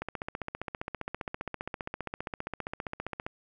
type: click train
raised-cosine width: 0.5 ms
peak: -19 dBFS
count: 50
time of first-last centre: 0.02-3.265 s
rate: 15.1 Hz
effects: none